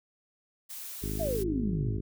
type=noise; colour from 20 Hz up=blue; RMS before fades=-41 dBFS; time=0.69-1.44 s; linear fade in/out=20 ms
type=harmonic tone; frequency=51.91 Hz; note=G#1; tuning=in tune; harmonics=1 / 2 / 3 / 4 / 5 / 6 / 7 / 8; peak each=-35 / -38 / -40 / -41 / -42 / -43 / -43 / -44 dBFS; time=1.02-2.01 s; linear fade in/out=10 ms
type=exponential sweep; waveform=sine; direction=down; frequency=698.5 to 92.5 Hz; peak=-29 dBFS; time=1.19-1.98 s; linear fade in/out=20 ms
effects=none